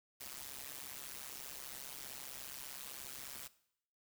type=noise with amplitude modulation; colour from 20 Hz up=white; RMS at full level=-44 dBFS; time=0.2-3.48 s; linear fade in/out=10 ms; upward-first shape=sine; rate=135 Hz; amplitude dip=100%; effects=noise-tail reverb RT60 0.7 s tail -18 dB re dry